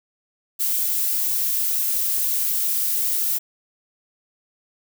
violet noise, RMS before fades -22 dBFS, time 0.59-3.39 s, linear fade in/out 20 ms, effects none

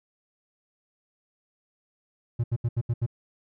triangle tone bursts, 117.8 Hz, A#2, 19 cents sharp, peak -20 dBFS, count 6, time 2.39-3.064 s, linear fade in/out 10 ms, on 49 ms, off 76 ms, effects none

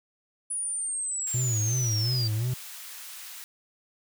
sine linear sweep, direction down, 9840 to 4630 Hz, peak -28 dBFS, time 0.5-2.28 s, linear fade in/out 10 ms
white high-pass noise, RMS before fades -42 dBFS, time 1.27-3.44 s, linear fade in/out 0 ms, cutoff 1100 Hz, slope 12 dB/octave
triangle tone with vibrato, 116.54 Hz, A#2, in tune, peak -23 dBFS, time 1.34-2.54 s, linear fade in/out 5 ms, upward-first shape sine, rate 2.8 Hz, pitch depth 150 cents each way
effects none

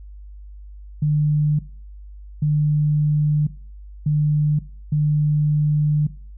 sine tone bursts at uneven times, 150 Hz, D3, 37 cents sharp, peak -15 dBFS, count 4, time 1.02-1.59 / 2.42-3.47 / 4.06-4.59 / 4.92-6.07 s, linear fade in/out 5 ms, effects noise-tail reverb RT60 0.4 s tail -17 dB re dry + added 50 Hz sine -36 dBFS peak until 6.37 s

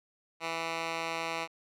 10% pulse tone with band-pass filter, 164.8 Hz, E3, in tune, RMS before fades -35 dBFS, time 0.4-1.48 s, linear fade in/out 50 ms, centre 2100 Hz, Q 0.81, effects none

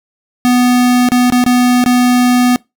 square tone with dropouts, 247.3 Hz, B3, 3 cents sharp, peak -8 dBFS, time 0.45-2.56 s, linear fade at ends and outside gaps 0 ms, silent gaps 1.088-1.119 / 1.301-1.323 / 1.44-1.463 / 1.84-1.861 s, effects noise-tail reverb RT60 0.2 s tail -23 dB re dry

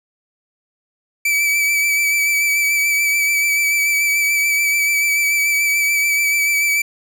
45% pulse tone with vibrato, 2306 Hz, D7, 32 cents flat, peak -14 dBFS, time 1.25-6.82 s, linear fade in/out 5 ms, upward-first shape sine, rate 6.9 Hz, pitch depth 26 cents each way, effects none

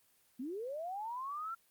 sine linear sweep, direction up, 232.5 to 1375 Hz, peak -38 dBFS, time 0.39-1.55 s, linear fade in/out 10 ms, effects white hiss -70 dBFS RMS until 1.7 s + Opus 24 kbps

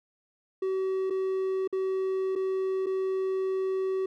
triangle tone with dropouts, 380 Hz, F#4, 46 cents sharp, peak -24 dBFS, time 0.62-4.06 s, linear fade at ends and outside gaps 5 ms, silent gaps 1.1-1.105 / 1.676-1.726 / 2.354-2.359 / 2.861-2.866 s, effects none

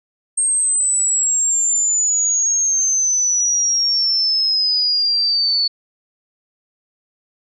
sine exponential sweep, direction down, 8520 to 4435 Hz, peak -14 dBFS, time 0.37-5.68 s, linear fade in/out 10 ms, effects none

